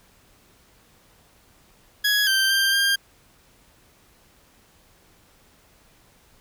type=tone with pitch steps; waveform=20% pulse; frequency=1670 / 1565 / 1581 / 1599 Hz; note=G#6 / G6 / G6 / G6; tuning=+9 / -3 / +14 / +34 cents; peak=-13 dBFS; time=2.04-2.96 s; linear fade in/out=10 ms; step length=230 ms; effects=pink hiss -57 dBFS RMS until 6.4 s